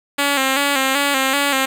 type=tone with vibrato; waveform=5% pulse; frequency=274.7 Hz; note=C#4; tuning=16 cents flat; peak=-4 dBFS; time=0.18-1.66 s; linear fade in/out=10 ms; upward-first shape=square; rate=2.6 Hz; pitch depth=55 cents each way; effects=none